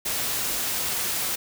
white noise, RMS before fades -27 dBFS, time 0.05-1.36 s, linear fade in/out 10 ms, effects none

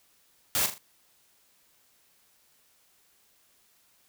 white noise with echo, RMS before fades -26 dBFS, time 0.55-0.66 s, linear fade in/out 0 ms, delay 40 ms, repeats 3, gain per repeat -8 dB, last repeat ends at 0.78 s, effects white hiss -65 dBFS RMS until 4.08 s

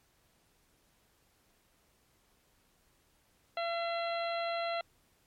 harmonic tone with a mistuned harmonic, 678 Hz, E5, 49 cents sharp, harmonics 1 / 2 / 3 / 4 / 5 / 6, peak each -33 / -40 / -43 / -45 / -47 / -45 dBFS, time 3.57-4.81 s, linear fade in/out 2 ms, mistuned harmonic 5, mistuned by -40 cents, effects pink hiss -70 dBFS RMS until 5.26 s + MP3 64 kbps

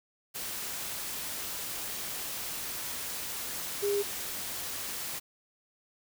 sine tone in noise, 405.8 Hz, G#4, 40 cents flat, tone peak -26 dBFS, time 3.82-4.03 s, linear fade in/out 20 ms, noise white, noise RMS -37 dBFS, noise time 0.34-5.2 s, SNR +8 dB, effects none

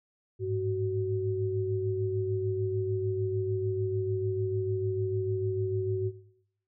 sine tone cluster, 102.5 / 109.2 / 375.3 Hz, G#2 / A2 / F#4, -22 / -13 / +25 cents, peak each -32 / -37 / -30 dBFS, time 0.39-6.12 s, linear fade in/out 50 ms, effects noise-tail reverb RT60 0.8 s tail -18 dB re dry

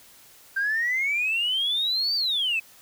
sine exponential two-way sweep, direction up then down, 1563 to 4687 to 2522 Hz, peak -21 dBFS, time 0.56-2.6 s, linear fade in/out 10 ms, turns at 2.15 s, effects tanh soft clip ceiling -18 dBFS + white hiss -52 dBFS RMS until 2.81 s

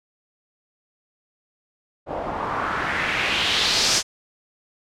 white noise with low-pass filter sweep, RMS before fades -23 dBFS, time 2.06-4.03 s, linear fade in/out 50 ms, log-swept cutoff 640 to 6200 Hz, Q 2.3, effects none

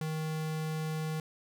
square tone, 157 Hz, D#3, 16 cents sharp, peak -33 dBFS, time 0.01-1.2 s, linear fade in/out 2 ms, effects none

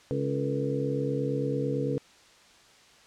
harmonic tone with a mistuned harmonic, 69.3 Hz, C#2, in tune, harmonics 2 / 3 / 4 / 5 / 6 / 7, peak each -31 / -41 / -32 / -40 / -33 / -32 dBFS, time 0.11-1.98 s, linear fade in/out 0 ms, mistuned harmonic 6, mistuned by +83 cents, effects white hiss -56 dBFS RMS until 3.06 s + low-pass 6000 Hz 12 dB/octave

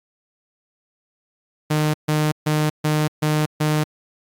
sawtooth tone bursts, 152.6 Hz, D#3, 33 cents flat, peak -13 dBFS, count 6, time 1.7-3.84 s, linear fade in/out 10 ms, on 240 ms, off 140 ms, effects AAC 64 kbps

